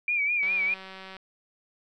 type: tone with vibrato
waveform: sine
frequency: 2349 Hz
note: D7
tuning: in tune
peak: -23 dBFS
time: 0.08-0.74 s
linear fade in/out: 2 ms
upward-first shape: sine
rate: 4.9 Hz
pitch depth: 75 cents each way
type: click train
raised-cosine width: 0.3 ms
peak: -27 dBFS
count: 141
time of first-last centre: 0.43-1.167 s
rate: 190 Hz
effects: none